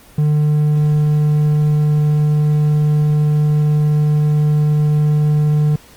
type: tone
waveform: triangle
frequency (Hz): 150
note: D3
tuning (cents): +37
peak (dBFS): -9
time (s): 0.18-5.76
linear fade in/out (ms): 5
effects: pink hiss -44 dBFS RMS until 5.96 s + Opus 24 kbps